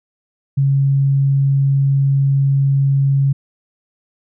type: tone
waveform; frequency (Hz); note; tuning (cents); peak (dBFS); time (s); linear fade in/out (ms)
sine; 137.8; C#3; -10; -11; 0.57-3.33; 10
effects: none